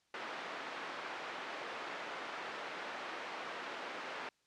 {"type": "band-pass noise", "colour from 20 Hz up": "white", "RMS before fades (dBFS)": -44, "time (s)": [0.14, 4.29], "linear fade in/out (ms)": 2, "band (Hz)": [350, 1800], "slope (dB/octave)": 12, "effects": ["white hiss -75 dBFS RMS until 4.46 s", "low-pass 6000 Hz 12 dB/octave"]}